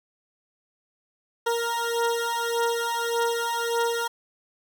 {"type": "beating tone pair", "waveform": "20% pulse", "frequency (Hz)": [466.2, 467.9], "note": ["A#4", "A#4"], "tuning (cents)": [0, 6], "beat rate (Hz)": 1.7, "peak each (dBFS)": -22, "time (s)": [1.46, 4.08], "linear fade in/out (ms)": 10, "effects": []}